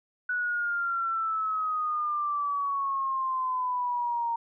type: exponential sweep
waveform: sine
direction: down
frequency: 1480 to 926 Hz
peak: -26 dBFS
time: 0.29-4.36 s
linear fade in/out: 5 ms
effects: none